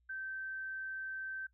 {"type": "tone", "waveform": "sine", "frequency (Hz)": 1551, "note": "G6", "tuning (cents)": -19, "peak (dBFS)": -39, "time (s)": [0.09, 1.47], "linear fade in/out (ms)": 10, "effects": ["noise-tail reverb RT60 0.1 s tail -19 dB re dry", "added 60 Hz sine -70 dBFS peak until 1.53 s"]}